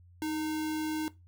sine tone with sample-and-hold, 311.9 Hz, D#4, 4 cents sharp, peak -30 dBFS, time 0.22-1.08 s, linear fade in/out 0 ms, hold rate 1225 Hz, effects noise-tail reverb RT60 0.2 s tail -17 dB re dry + added 88 Hz sine -54 dBFS peak until 1.27 s

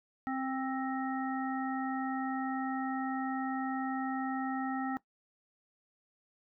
harmonic tone with a mistuned harmonic, 263.7 Hz, C4, 14 cents sharp, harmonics 1 / 3 / 5 / 7, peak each -34 / -37 / -41 / -45 dBFS, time 0.27-4.97 s, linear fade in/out 0 ms, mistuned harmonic 7, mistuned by +23 cents, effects noise-tail reverb RT60 0.1 s tail -18 dB re dry

